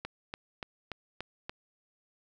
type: click train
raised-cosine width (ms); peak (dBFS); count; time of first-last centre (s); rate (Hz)
0.3; -21; 6; 0.05-1.495; 3.46
effects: none